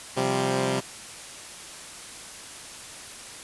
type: chord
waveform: 10% pulse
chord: C suspended fourth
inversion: none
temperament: equal with one note detuned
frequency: 130.81 / 175.12 / 196 Hz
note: C3 / F3 / G3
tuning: 0 / +5 / 0 cents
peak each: -18 / -24 / -20 dBFS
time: 0.16-0.81 s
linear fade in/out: 20 ms
effects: white hiss -41 dBFS RMS until 3.43 s + resampled to 24000 Hz